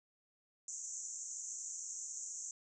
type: band-pass noise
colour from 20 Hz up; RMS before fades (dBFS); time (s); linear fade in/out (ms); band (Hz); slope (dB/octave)
white; -45; 0.68-2.51; 2; 6100 to 7500; 96
effects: none